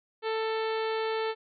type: harmonic tone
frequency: 442.8 Hz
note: A4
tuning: 11 cents sharp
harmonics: 1 / 2 / 3 / 4 / 5 / 6 / 7 / 8 / 9 / 10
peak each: -29 / -35 / -39 / -41 / -43 / -45 / -46 / -47 / -48 / -49 dBFS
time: 0.22-1.35 s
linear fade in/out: 50 ms
effects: none